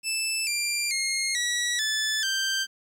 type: tone with pitch steps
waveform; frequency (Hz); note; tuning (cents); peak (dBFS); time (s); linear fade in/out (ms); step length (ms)
15% pulse; 2637 / 2377 / 2142 / 1930.4 / 1739.8 / 1568; E7 / D7 / C7 / B6 / A6 / G6; 0 / +20 / +40 / -40 / -20 / 0; -18; 0.03-2.67; 50; 440
effects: low-pass 12000 Hz 12 dB/octave + 10-bit